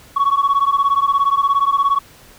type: beating tone pair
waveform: sine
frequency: 1108.7 / 1125.7 Hz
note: C#6 / C#6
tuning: 0 / +26 cents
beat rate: 17 Hz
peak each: -14 dBFS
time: 0.16-1.99 s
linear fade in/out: 10 ms
effects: tanh soft clip ceiling -9 dBFS + pink hiss -45 dBFS RMS until 2.38 s